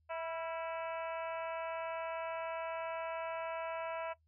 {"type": "harmonic tone with a mistuned harmonic", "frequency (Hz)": 327, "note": "E4", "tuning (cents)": -14, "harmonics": [2, 3, 4, 5, 6, 7, 8, 9], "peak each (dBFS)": [-39, -44, -47, -52, -56, -52, -51, -61], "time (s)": [0.09, 4.14], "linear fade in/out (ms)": 20, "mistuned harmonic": 4, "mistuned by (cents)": 42, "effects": ["noise-tail reverb RT60 0.1 s tail -18 dB re dry", "added 79 Hz sine -70 dBFS peak until 4.27 s"]}